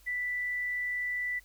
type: tone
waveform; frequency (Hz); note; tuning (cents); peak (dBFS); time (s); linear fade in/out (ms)
sine; 1976; B6; 0; -30; 0.06-1.4; 20
effects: added 50 Hz sine -58 dBFS peak until 1.44 s + white hiss -62 dBFS RMS until 1.44 s